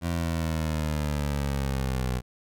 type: linear sweep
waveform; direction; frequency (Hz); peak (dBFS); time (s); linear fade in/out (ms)
20% pulse; down; 85.9 to 61.74; -21; 0.01-2.22; 50
effects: none